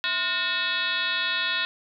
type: tone with frequency modulation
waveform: sine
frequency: 2600 Hz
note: E7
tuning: 24 cents flat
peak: -23 dBFS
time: 0.04-1.65 s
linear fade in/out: 0 ms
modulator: 388 Hz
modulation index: 3.6
effects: none